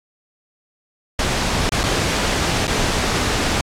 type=noise with dropouts; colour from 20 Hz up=pink; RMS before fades=-19 dBFS; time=1.19-3.61 s; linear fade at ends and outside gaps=2 ms; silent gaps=1.693-1.72 / 1.833-1.837 / 2.67-2.678 s; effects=low-pass 7000 Hz 12 dB/octave + AAC 64 kbps